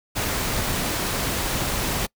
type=noise; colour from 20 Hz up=pink; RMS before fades=-25 dBFS; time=0.15-2.07 s; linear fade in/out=20 ms; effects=noise-tail reverb RT60 0.1 s tail -25 dB re dry